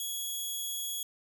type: tone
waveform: 10% pulse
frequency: 3346 Hz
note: G#7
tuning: 12 cents sharp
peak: -26 dBFS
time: 0-1.03 s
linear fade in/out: 2 ms
effects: none